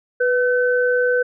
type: tone pair together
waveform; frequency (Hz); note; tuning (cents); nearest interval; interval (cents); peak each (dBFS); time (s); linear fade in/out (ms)
sine; 493.9 / 1522.5; B4 / F#6; 0 / +49; octave + perfect fifth; 1949; -16 / -20; 0.2-1.23; 10
effects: none